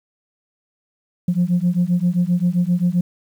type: beating tone pair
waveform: sine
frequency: 173 / 180.6 Hz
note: F3 / F#3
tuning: -16 / -42 cents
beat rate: 7.6 Hz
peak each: -17 dBFS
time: 1.28-3.01 s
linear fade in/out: 5 ms
effects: tanh soft clip ceiling -10 dBFS + 8-bit